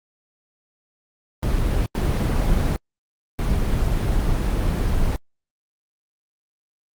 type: noise bursts at uneven times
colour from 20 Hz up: brown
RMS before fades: -20 dBFS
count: 3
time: 1.43-1.86 / 1.95-2.76 / 3.39-5.16 s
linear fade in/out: 0 ms
effects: Opus 24 kbps

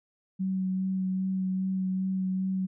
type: tone with vibrato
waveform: sine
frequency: 188.3 Hz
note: F#3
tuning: 31 cents sharp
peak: -26 dBFS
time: 0.39-2.67 s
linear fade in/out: 20 ms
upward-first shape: sine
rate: 2.5 Hz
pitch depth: 13 cents each way
effects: none

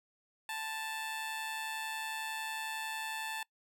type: tone with amplitude modulation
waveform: 15% pulse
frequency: 880 Hz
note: A5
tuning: in tune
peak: -29 dBFS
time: 0.49-3.43 s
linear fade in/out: 2 ms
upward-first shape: sine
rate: 151 Hz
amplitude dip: 40%
effects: noise-tail reverb RT60 0.1 s tail -23 dB re dry

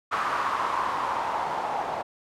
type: noise with low-pass filter sweep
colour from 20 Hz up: blue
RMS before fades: -28 dBFS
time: 0.11-2.03 s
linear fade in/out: 20 ms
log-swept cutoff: 1200 to 790 Hz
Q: 4
effects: none

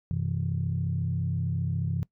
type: tone cluster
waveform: sine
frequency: 94.2 / 128.2 / 162.6 Hz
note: F#2 / C3 / E3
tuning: +32 / -35 / -23 cents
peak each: -30 dBFS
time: 0.11-2.03 s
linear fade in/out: 0 ms
effects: noise-tail reverb RT60 0.1 s tail -21 dB re dry + tanh soft clip ceiling -17 dBFS

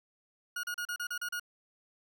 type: tone bursts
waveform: 40% pulse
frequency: 1440 Hz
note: F#6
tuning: 47 cents flat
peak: -33 dBFS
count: 8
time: 0.56-1.397 s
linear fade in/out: 5 ms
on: 74 ms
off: 35 ms
effects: none

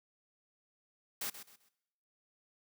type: noise with echo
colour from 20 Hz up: white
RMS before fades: -38 dBFS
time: 1.21-1.3 s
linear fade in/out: 5 ms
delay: 130 ms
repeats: 3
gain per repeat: -11 dB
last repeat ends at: 1.69 s
effects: noise-tail reverb RT60 0.9 s tail -22 dB re dry + high-pass 100 Hz 12 dB/octave

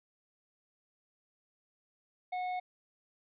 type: tone with hard clipping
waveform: triangle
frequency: 730 Hz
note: F#5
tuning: 24 cents flat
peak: -35 dBFS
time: 2.32-2.6 s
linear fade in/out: 10 ms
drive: 12 dB
effects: resampled to 8000 Hz

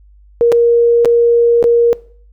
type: tone with dropouts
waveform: sine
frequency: 470.8 Hz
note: A#4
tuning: 17 cents sharp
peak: -6 dBFS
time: 0.41-1.93 s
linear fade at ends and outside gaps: 0 ms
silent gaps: 0.519-0.524 / 1.048-1.056 / 1.627-1.641 s
effects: noise-tail reverb RT60 0.5 s tail -21 dB re dry + added 50 Hz sine -41 dBFS peak until 2.32 s

